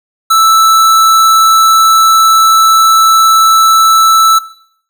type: tone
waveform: square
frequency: 1318.5 Hz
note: E6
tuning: in tune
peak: -5 dBFS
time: 0.3-4.39 s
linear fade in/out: 10 ms
effects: noise-tail reverb RT60 0.6 s tail -17 dB re dry